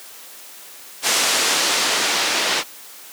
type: noise with low-pass filter sweep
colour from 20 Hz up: white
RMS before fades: -19 dBFS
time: 1.02-2.64 s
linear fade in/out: 50 ms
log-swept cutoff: 7900 to 4500 Hz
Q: 0.74
effects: white hiss -40 dBFS RMS until 3.12 s + high-pass 300 Hz 12 dB/octave